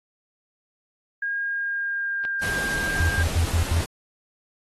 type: tone with pitch glide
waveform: sine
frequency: 1625 to 1598.9 Hz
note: G#6 to G6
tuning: -38 to +34 cents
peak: -24 dBFS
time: 1.22-3.23 s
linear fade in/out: 5 ms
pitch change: -28 cents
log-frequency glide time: 1.35-2.33 s
type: clicks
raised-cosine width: 0.3 ms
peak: -20 dBFS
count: 2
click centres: 2.251 / 3.622 s
type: noise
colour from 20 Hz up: pink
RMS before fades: -31 dBFS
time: 2.41-3.86 s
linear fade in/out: 20 ms
type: tone bursts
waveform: sine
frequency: 83.4 Hz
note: E2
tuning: 21 cents sharp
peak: -18 dBFS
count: 5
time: 3-3.807 s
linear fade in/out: 0 ms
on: 95 ms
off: 83 ms
effects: AAC 32 kbps